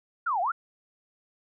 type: exponential two-way sweep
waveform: sine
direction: down then up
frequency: 1480 to 673 to 1480 Hz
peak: -24 dBFS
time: 0.26-0.52 s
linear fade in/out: 10 ms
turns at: 0.41 s
effects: none